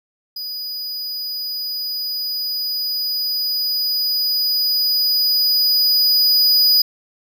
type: tone with level ramp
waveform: square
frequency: 4940 Hz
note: D#8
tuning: 13 cents flat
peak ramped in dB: -26 to -11 dBFS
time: 0.36-6.82 s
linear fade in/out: 5 ms
effects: none